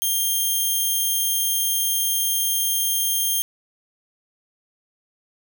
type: tone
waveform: 5% pulse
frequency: 3195 Hz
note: G7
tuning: 32 cents sharp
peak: -11 dBFS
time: 0.02-3.42 s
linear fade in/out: 0 ms
effects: none